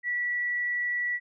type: tone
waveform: sine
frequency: 1948 Hz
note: B6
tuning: 24 cents flat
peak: -26 dBFS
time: 0.03-1.2 s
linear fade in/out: 50 ms
effects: none